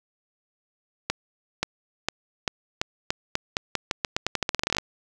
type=accelerating click train; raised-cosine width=0.2 ms; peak=-6 dBFS; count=25; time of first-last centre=1.1-4.784 s; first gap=530 ms; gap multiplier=0.86; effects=8-bit